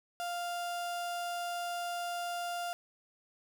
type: tone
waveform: 35% pulse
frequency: 698.5 Hz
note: F5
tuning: in tune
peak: -33 dBFS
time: 0.2-2.73 s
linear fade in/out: 0 ms
effects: none